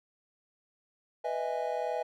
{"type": "chord", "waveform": "triangle", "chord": "E major seventh", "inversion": "second", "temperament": "just", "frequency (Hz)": [494.4, 618.1, 659.3, 824.1], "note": ["B4", "D#5", "E5", "G#5"], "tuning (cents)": [2, -12, 0, -14], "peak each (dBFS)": -34, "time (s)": [1.24, 2.03], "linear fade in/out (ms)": 10, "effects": []}